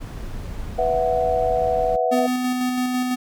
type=noise; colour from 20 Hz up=brown; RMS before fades=-31 dBFS; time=0-1.97 s; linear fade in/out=20 ms
type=chord; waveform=sine; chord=B suspended fourth; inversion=none; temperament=equal; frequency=493.9 / 659.3 / 740 Hz; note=B4 / E5 / F#5; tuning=0 / 0 / 0 cents; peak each=-22 dBFS; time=0.78-2.27 s; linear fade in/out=10 ms
type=tone with tremolo; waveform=square; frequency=251.2 Hz; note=B3; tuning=30 cents sharp; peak=-20 dBFS; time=2.11-3.16 s; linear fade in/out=20 ms; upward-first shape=square; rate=6 Hz; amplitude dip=25%
effects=none